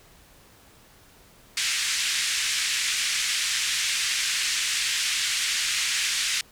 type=band-pass noise; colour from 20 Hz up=pink; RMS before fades=-26 dBFS; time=1.57-6.41 s; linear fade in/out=2 ms; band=1900 to 8700 Hz; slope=24 dB/octave; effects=pink hiss -54 dBFS RMS until 6.51 s